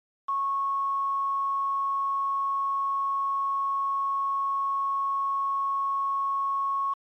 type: tone with quantisation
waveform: sine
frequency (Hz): 1100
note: C#6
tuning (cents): -14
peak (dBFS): -24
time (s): 0.28-6.94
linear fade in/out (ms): 10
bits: 6
effects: low-pass 2000 Hz 12 dB/octave + MP3 96 kbps